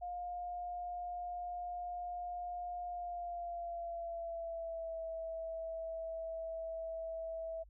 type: tone with pitch glide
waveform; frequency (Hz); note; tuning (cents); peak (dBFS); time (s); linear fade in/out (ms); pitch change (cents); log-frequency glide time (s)
sine; 709 to 653.9; F5 to E5; +26 to -14; -39; 0.01-7.64; 20; -140; 2.86-5
effects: added 50 Hz sine -57 dBFS peak until 7.69 s